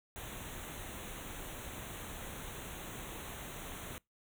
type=band-stop noise; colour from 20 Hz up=pink; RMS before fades=-45 dBFS; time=0.16-3.98 s; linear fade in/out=0 ms; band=4000 to 6000 Hz; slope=96 dB/octave; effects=noise-tail reverb RT60 0.2 s tail -25 dB re dry